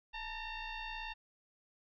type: tone with frequency modulation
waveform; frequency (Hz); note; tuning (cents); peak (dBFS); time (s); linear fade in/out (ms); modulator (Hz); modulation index
sine; 932.3; A#5; 0; -40; 0.13-1.14; 20; 903; 3
effects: none